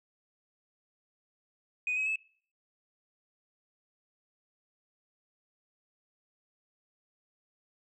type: tone with pitch steps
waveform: sine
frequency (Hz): 2489 / 2546 / 2604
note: D#7 / D#7 / E7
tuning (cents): 0 / +39 / -22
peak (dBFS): -27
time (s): 1.87-2.158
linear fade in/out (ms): 2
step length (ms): 96
effects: noise-tail reverb RT60 0.5 s tail -22 dB re dry + tanh soft clip ceiling -25 dBFS